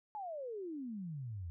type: exponential sweep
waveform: sine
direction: down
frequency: 871 to 80.5 Hz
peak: -40 dBFS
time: 0.15-1.5 s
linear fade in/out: 0 ms
effects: none